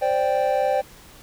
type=chord; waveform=triangle; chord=C suspended second; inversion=none; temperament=equal; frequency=523.3 / 587.3 / 784 Hz; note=C5 / D5 / G5; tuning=0 / 0 / 0 cents; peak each=-21 dBFS; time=0.01-0.82 s; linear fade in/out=20 ms; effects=pink hiss -47 dBFS RMS until 1.22 s